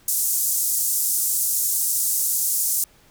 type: band-pass noise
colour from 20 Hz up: white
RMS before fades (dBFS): -22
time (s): 0.08-2.84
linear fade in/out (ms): 2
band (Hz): 6600 to 15000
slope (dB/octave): 24
effects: pink hiss -55 dBFS RMS until 3.1 s